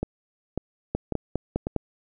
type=two click trains; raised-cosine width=2 ms; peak=-13 / -11 dBFS; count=4 / 5; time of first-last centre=0.03-1.669 / 0.95-1.763 s; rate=1.83 / 4.92 Hz; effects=none